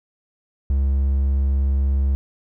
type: tone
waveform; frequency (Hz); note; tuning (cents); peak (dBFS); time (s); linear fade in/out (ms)
triangle; 68.2; C#2; -28; -14; 0.7-2.15; 0
effects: none